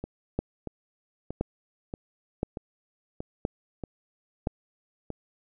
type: two click trains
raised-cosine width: 2 ms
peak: -13 / -21 dBFS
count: 5 / 9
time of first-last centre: 0.39-4.472 / 0.04-5.103 s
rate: 0.98 / 1.58 Hz
effects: none